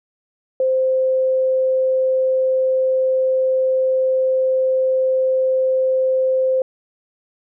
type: tone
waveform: sine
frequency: 521 Hz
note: C5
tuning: 7 cents flat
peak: -14 dBFS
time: 0.6-6.62 s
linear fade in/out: 2 ms
effects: none